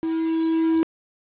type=tone with level ramp; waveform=triangle; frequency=324.7 Hz; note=E4; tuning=26 cents flat; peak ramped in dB=-20 to -14 dBFS; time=0.03-0.83 s; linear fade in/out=0 ms; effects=resampled to 8000 Hz + 7-bit